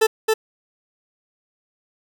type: tone with echo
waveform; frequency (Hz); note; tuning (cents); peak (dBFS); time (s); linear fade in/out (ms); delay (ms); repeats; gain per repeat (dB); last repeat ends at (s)
40% pulse; 439.8; A4; -1; -12; 0.01-0.07; 10; 270; 1; -2; 0.34
effects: none